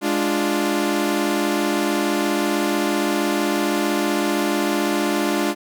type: chord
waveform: sawtooth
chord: D diminished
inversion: second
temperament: equal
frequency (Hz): 207.7 / 293.7 / 349.2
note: Ab3 / D4 / F4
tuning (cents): 0 / 0 / 0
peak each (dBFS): -21 / -18 / -19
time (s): 0.01-5.55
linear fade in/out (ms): 50
effects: none